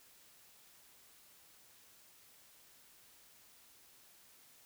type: silence
effects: white hiss -63 dBFS RMS until 4.65 s